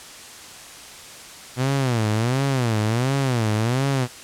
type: tone with vibrato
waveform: sawtooth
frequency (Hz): 121.5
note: B2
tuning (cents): -28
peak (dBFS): -15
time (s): 1.56-4.08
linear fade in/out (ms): 50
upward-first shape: sine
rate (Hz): 1.4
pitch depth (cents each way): 230
effects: white hiss -40 dBFS RMS until 4.23 s + low-pass 9000 Hz 12 dB/octave